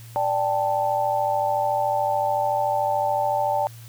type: chord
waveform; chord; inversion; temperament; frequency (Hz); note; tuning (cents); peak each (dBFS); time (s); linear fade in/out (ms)
sine; D suspended fourth; none; equal with one note detuned; 587.3 / 786.3 / 880; D5 / G5 / A5; 0 / +5 / 0; -25 / -24 / -24; 0.16-3.67; 0
effects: added 115 Hz sine -40 dBFS peak until 3.88 s + white hiss -49 dBFS RMS until 3.88 s